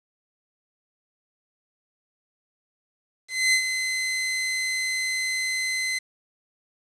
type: tone with ADSR envelope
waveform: sawtooth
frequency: 2050 Hz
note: C7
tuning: 36 cents flat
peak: -13 dBFS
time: 3.28-5.99 s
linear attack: 250 ms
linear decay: 83 ms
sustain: -8 dB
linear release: 10 ms
effects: resampled to 22050 Hz + 8-bit